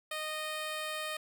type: tone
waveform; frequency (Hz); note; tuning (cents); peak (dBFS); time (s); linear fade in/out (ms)
10% pulse; 618; D#5; -12; -27; 0.11-1.17; 5
effects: none